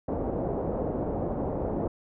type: low-pass noise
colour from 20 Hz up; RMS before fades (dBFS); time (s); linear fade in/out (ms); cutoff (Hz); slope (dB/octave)
white; -30; 0.08-1.88; 5; 640; 24
effects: none